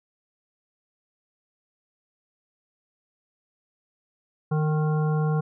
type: harmonic tone with a mistuned harmonic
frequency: 154.4 Hz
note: D#3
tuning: 13 cents flat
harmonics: 1 / 3 / 5 / 7 / 9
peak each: -21 / -31 / -35 / -38 / -40 dBFS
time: 4.51-5.41 s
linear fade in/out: 10 ms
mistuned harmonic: 3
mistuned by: -19 cents
effects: none